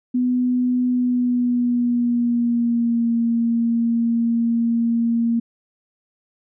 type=tone with pitch glide; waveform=sine; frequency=249 to 232.3 Hz; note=B3 to A#3; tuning=+14 to -6 cents; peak=-16 dBFS; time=0.14-5.4 s; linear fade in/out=10 ms; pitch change=-120 cents; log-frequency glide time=0.87-3.12 s; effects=none